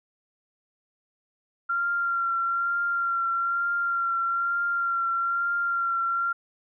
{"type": "tone with vibrato", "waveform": "sine", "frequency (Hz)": 1379, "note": "F6", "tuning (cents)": -22, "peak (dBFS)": -23, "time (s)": [1.69, 6.33], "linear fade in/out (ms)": 10, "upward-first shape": "triangle", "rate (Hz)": 1.1, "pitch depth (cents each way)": 23, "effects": []}